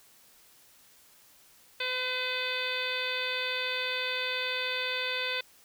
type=harmonic tone; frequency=507 Hz; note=B4; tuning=45 cents sharp; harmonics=1 / 2 / 3 / 4 / 5 / 6 / 7 / 8 / 9; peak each=-38 / -42 / -37 / -38 / -35 / -44 / -35 / -44 / -43 dBFS; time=1.8-5.41 s; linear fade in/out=5 ms; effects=white hiss -59 dBFS RMS until 5.64 s